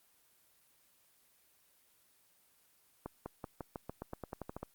accelerating click train, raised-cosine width 1 ms, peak -26 dBFS, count 14, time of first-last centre 3.06-4.63 s, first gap 200 ms, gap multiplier 0.91, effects white hiss -69 dBFS RMS until 4.74 s + Opus 24 kbps

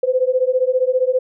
sine beating tone pair, 504 / 519 Hz, B4 / C5, +35 / -14 cents, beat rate 15 Hz, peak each -17 dBFS, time 0.03-1.19 s, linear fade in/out 5 ms, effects none

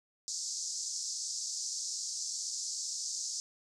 white band-pass noise, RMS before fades -38 dBFS, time 0.28-3.4 s, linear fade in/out 0 ms, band 4800 to 7400 Hz, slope 48 dB/octave, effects none

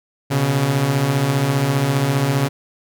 sawtooth beating tone pair, 124.5 / 139.5 Hz, B2 / C#3, +14 / +11 cents, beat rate 15 Hz, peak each -18 / -13 dBFS, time 0.3-2.49 s, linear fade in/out 20 ms, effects none

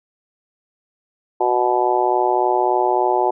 harmonic tone, 123.47 Hz, B2, in tune, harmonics 3 / 4 / 5 / 6 / 7 / 8, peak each -20 / -26 / -23 / -21 / -19 / -28 dBFS, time 1.4-3.31 s, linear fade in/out 10 ms, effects none

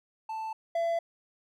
triangle tone pair in turn, 882 / 672.9 Hz, A5 / E5, +4 / +35 cents, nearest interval perfect fourth, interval 469 cents, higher first, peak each -31 / -24 dBFS, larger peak second, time 0.29-0.53 / 0.75-0.99 s, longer neither, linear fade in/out 5 ms, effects none

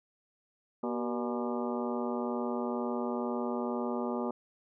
harmonic tone with a mistuned harmonic, 120 Hz, B2, 49 cents flat, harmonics 2 / 3 / 4 / 5 / 6 / 7 / 8 / 9 / 10, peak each -34 / -37 / -39 / -40 / -46 / -42 / -45 / -47 / -44 dBFS, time 0.83-4.31 s, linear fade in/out 5 ms, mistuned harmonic 3, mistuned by +84 cents, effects none

